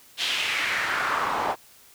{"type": "noise with band-pass filter sweep", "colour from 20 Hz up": "pink", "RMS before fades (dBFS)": -26, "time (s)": [0.17, 1.56], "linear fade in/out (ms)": 50, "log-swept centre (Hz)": [3500, 810], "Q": 2.5, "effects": ["white hiss -53 dBFS RMS until 1.94 s"]}